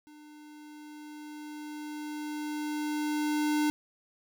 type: tone with level ramp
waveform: square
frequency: 300 Hz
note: D4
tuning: 37 cents sharp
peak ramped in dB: -51 to -25 dBFS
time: 0.07-3.7 s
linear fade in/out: 0 ms
effects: none